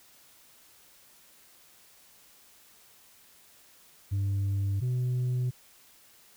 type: tone pair in turn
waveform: sine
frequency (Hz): 98.8 / 125.42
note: G2 / B2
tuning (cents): +14 / +27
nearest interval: major third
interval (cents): 413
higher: second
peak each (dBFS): -23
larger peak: neither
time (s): 4.11-4.81 / 4.81-5.51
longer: neither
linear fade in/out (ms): 20
effects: tanh soft clip ceiling -25 dBFS + white hiss -58 dBFS RMS until 6.36 s